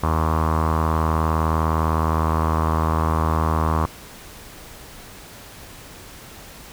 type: tone with low-pass filter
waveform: sawtooth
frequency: 79.7 Hz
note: D#2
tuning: 42 cents sharp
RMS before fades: -20 dBFS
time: 0.03-3.86 s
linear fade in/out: 5 ms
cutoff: 1100 Hz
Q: 5.6
effects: pink hiss -41 dBFS RMS until 6.72 s